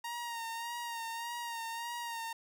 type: tone with vibrato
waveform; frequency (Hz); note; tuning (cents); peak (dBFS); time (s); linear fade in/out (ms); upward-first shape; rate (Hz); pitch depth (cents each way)
sawtooth; 932.3; A#5; 0; -34; 0.04-2.33; 5; sine; 1.7; 38
effects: none